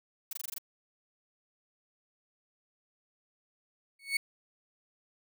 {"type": "noise bursts", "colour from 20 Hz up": "blue", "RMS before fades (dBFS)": -37, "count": 7, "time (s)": [0.31, 0.583], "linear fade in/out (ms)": 5, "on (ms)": 21, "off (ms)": 21}
{"type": "tone with exponential growth", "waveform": "35% pulse", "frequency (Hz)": 2217, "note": "C#7", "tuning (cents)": 0, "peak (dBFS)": -22, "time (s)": [3.99, 4.17], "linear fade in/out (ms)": 5, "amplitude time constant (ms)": 39}
{"effects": []}